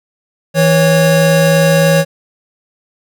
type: tone pair together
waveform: square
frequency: 162.93 / 552 Hz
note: E3 / C#5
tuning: -20 / -7 cents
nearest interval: octave + major sixth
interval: 2113 cents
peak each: -11 dBFS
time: 0.54-2.05 s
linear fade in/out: 50 ms
effects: none